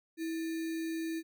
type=tone with sample-and-hold; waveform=sine; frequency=325.6 Hz; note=E4; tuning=21 cents flat; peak=-33 dBFS; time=0.17-1.23 s; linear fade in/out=50 ms; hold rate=2100 Hz; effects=none